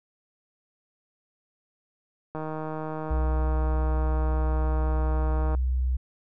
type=click train; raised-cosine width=1 ms; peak=-20 dBFS; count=500; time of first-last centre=2.35-5.549 s; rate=156 Hz
type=tone with pitch glide; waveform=sine; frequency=61.74 to 63.4 Hz; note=B1 to B1; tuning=0 to +46 cents; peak=-22 dBFS; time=3.1-5.97 s; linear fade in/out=10 ms; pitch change=+46 cents; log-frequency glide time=5.37-5.46 s
effects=none